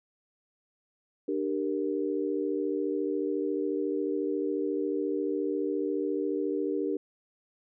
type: chord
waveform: sine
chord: G minor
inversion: second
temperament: equal with one note detuned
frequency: 298.1 / 392 / 466.2 Hz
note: D4 / G4 / Bb4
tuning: +26 / 0 / 0 cents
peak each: -31 / -31 / -33 dBFS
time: 1.28-6.97 s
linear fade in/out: 5 ms
effects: none